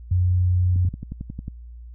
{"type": "tone", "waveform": "sine", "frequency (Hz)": 90.3, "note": "F#2", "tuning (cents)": -42, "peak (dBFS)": -16, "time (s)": [0.11, 0.89], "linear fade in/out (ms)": 5}
{"type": "click train", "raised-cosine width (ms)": 5, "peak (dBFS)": -19, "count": 9, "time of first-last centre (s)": [0.76, 1.481], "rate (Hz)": 11.1}
{"effects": ["added 59 Hz sine -37 dBFS peak until 1.94 s"]}